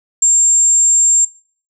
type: tone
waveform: sine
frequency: 7400 Hz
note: A#8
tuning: 14 cents flat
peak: -7 dBFS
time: 0.22-1.25 s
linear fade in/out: 5 ms
effects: noise-tail reverb RT60 0.5 s tail -26 dB re dry